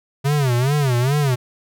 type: tone with vibrato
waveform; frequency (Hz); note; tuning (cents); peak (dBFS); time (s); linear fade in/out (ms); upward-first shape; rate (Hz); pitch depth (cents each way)
square; 133.7; C3; +38; -16; 0.24-1.36; 20; sine; 2.4; 190
effects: none